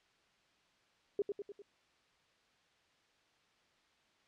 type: tone with echo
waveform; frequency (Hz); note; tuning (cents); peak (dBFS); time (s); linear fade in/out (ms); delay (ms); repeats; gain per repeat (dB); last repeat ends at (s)
sine; 404.9; G#4; -44; -29; 1.19-1.22; 2; 100; 4; -5; 1.62
effects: white hiss -71 dBFS RMS until 4.27 s + low-pass 4000 Hz 12 dB/octave